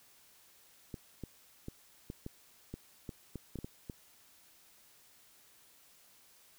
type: clicks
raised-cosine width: 3 ms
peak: -28 dBFS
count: 12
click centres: 0.942 / 1.237 / 1.684 / 2.101 / 2.264 / 2.74 / 3.092 / 3.357 / 3.557 / 3.588 / 3.645 / 3.898 s
effects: white hiss -63 dBFS RMS until 6.58 s